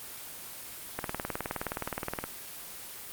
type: click train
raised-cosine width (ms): 0.5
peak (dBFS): -16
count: 25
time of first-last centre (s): 0.99-2.24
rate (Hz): 19.2
effects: white hiss -43 dBFS RMS until 3.12 s + Opus 24 kbps